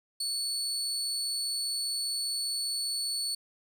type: tone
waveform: 30% pulse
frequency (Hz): 4435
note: C#8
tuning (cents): 0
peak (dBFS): -27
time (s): 0.2-3.35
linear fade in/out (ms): 5
effects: none